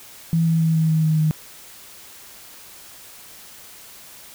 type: tone with pitch steps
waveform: sine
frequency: 164.81 / 163.2 / 161.6 / 160.03 / 158.46 / 156.91 / 155.38 Hz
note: E3 / E3 / E3 / D#3 / D#3 / D#3 / D#3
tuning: 0 / -17 / -34 / +49 / +32 / +15 / -2 cents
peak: -15 dBFS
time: 0.33-1.31 s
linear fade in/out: 0 ms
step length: 140 ms
effects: white hiss -43 dBFS RMS until 4.34 s